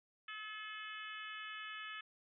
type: harmonic tone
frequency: 430 Hz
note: A4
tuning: 40 cents flat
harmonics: 3 / 4 / 5 / 6 / 7 / 8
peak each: -50 / -49 / -54 / -52 / -52 / -58 dBFS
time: 0.28-2.01 s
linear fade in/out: 5 ms
effects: none